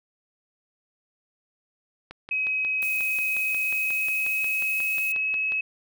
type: click train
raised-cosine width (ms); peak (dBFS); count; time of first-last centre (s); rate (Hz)
0.3; -23; 20; 2.11-5.521; 5.57
type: tone with pitch glide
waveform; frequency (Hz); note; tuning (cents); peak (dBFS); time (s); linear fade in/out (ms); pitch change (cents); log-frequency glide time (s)
sine; 2540 to 2570; D#7 to E7; +35 to -45; -23; 2.31-5.61; 5; +20; 3.48-5.4
type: noise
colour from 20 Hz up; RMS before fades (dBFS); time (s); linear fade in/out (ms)
violet; -37; 2.82-5.12; 0
effects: none